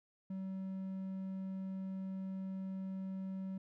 triangle tone, 190.5 Hz, G3, 49 cents flat, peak -37 dBFS, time 0.3-3.58 s, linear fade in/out 5 ms, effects none

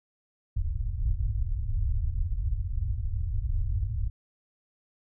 pink low-pass noise, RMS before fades -28 dBFS, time 0.56-4.1 s, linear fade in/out 10 ms, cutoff 110 Hz, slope 48 dB/octave, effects none

